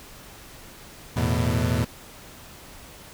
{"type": "chord", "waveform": "30% pulse", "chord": "E suspended fourth", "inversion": "none", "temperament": "equal with one note detuned", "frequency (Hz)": [82.41, 111.09, 123.47], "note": ["E2", "A2", "B2"], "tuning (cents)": [0, 17, 0], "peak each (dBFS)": [-23, -23, -23], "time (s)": [1.16, 1.85], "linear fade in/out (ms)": 10, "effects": ["pink hiss -45 dBFS RMS until 3.13 s"]}